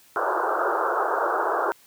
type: band-pass noise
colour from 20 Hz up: white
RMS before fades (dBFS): -24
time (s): 0.16-1.72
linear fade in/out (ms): 0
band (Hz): 340 to 1500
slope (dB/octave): 96
effects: white hiss -55 dBFS RMS until 1.86 s + high-pass 80 Hz 12 dB/octave